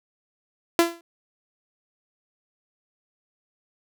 sawtooth tone with exponential decay, 338.6 Hz, E4, 46 cents sharp, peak -8 dBFS, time 0.79-1.01 s, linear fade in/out 1 ms, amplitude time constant 46 ms, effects none

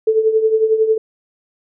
sine tone with tremolo, 440 Hz, A4, in tune, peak -8 dBFS, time 0.07-0.98 s, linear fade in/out 5 ms, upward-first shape triangle, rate 11 Hz, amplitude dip 75%, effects none

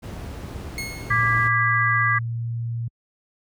brown noise, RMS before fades -31 dBFS, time 0.02-1.49 s, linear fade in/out 20 ms
sawtooth tone with exponential decay, 2168 Hz, C#7, 39 cents flat, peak -23 dBFS, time 0.78-1.43 s, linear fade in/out 1 ms, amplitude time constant 140 ms
sine chord, G# diminished, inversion second, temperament equal with one note detuned, 1174.7 / 1639.3 / 1975.5 Hz, D6 / G#6 / B6, 0 / -23 / 0 cents, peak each -22 dBFS, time 1.1-2.19 s, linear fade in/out 10 ms
sine tone with pitch glide, 115.8 to 116.67 Hz, A#2 to A#2, -11 to +2 cents, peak -24 dBFS, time 1.1-2.88 s, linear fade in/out 5 ms, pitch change +13 cents, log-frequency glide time 2.11-2.46 s
effects high-pass 60 Hz 12 dB/octave

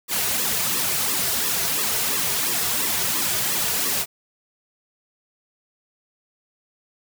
white noise with flanger, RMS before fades -23 dBFS, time 0.08-4.06 s, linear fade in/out 50 ms, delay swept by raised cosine 1.3 to 3.8 ms, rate 2.9 Hz, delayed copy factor -0.9, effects none

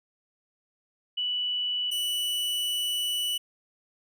sine / 45% pulse tone pair in turn, 2960 / 2960 Hz, F#7 / F#7, 0 / 0 cents, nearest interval unison, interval 0 cents, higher neither, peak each -26 dBFS, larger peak neither, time 1.17-1.91 / 1.91-3.38 s, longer second, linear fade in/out 10 ms, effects none

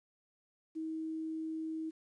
sine tone with quantisation, 318.9 Hz, D#4, 43 cents sharp, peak -36 dBFS, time 0.75-1.91 s, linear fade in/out 20 ms, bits 11, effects resampled to 22050 Hz

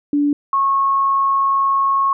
sine tone pair in turn, 289.9 / 1094.5 Hz, D4 / C#6, -22 / -22 cents, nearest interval octave + major seventh, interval 2300 cents, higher second, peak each -13 dBFS, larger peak neither, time 0.13-0.33 / 0.53-2.13 s, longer second, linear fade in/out 2 ms, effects none

